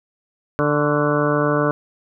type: harmonic tone with a mistuned harmonic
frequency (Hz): 147.8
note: D3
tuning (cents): +11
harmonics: 1 / 2 / 3 / 4 / 5 / 6 / 7 / 8 / 9 / 10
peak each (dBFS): -23 / -22 / -22 / -22 / -35 / -34 / -28 / -26 / -28 / -27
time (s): 0.59-1.71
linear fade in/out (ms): 0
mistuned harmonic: 8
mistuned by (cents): -55
effects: none